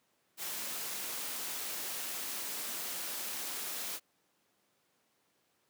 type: noise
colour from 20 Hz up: white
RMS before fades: -39 dBFS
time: 0.37-4 s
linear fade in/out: 50 ms
effects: pink hiss -74 dBFS RMS until 5.69 s + high-pass 200 Hz 12 dB/octave